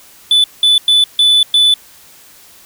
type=tone bursts at uneven times; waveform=triangle; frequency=3486 Hz; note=A7; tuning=17 cents flat; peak=-5 dBFS; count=5; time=0.31-0.44 / 0.63-0.78 / 0.88-1.04 / 1.19-1.43 / 1.54-1.74 s; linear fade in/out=2 ms; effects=white hiss -42 dBFS RMS until 2.65 s